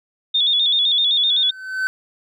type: tone with vibrato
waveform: sine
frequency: 3520 Hz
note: A7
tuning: in tune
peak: -14 dBFS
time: 0.34-1.51 s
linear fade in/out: 10 ms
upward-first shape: square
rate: 7.8 Hz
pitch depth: 60 cents each way
type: tone with exponential growth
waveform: triangle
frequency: 1525 Hz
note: G6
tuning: 48 cents flat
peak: -14 dBFS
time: 1.22-1.87 s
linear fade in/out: 0 ms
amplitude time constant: 140 ms
effects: none